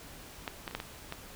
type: clicks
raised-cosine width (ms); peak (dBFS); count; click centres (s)
0.3; -18 / -20 / -29 / -17 / -21 / -21; 6; 0.478 / 0.678 / 0.711 / 0.75 / 0.801 / 1.124
effects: pink hiss -49 dBFS RMS until 1.35 s